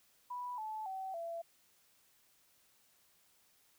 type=tone with pitch steps; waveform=sine; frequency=985 / 867.5 / 763.9 / 672.8 Hz; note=B5 / A5 / G5 / E5; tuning=-5 / -25 / -45 / +35 cents; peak=-39 dBFS; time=0.3-1.42 s; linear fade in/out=10 ms; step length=280 ms; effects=white hiss -70 dBFS RMS until 3.78 s